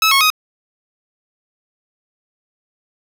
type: tone with pitch steps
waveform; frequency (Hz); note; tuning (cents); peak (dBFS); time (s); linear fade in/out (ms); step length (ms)
15% pulse; 1298 / 1095 / 1254; E6 / C#6 / D#6; -27 / -22 / +13; -4; 0.02-0.302; 2; 94
effects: none